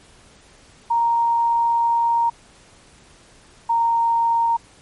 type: tone pair in turn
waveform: sine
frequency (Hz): 932.3 / 926.4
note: A#5 / A#5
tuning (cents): 0 / -11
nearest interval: unison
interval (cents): 11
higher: first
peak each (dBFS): -15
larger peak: neither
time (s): 0.9-2.3 / 3.69-4.57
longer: first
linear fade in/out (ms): 10
effects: pink hiss -50 dBFS RMS until 4.81 s + MP3 48 kbps